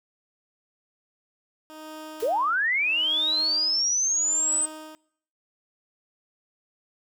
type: tone with tremolo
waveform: 15% pulse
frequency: 311.1 Hz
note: D#4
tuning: in tune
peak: -31 dBFS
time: 1.7-4.95 s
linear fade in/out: 0 ms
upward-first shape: sine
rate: 0.77 Hz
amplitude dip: 95%
type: noise with exponential decay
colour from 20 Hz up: white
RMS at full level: -39 dBFS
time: 2.2-2.49 s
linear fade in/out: 0 ms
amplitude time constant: 61 ms
type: linear sweep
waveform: sine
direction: up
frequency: 408.1 to 8220 Hz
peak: -21 dBFS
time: 2.22-4.66 s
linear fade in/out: 10 ms
effects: noise-tail reverb RT60 0.7 s tail -24 dB re dry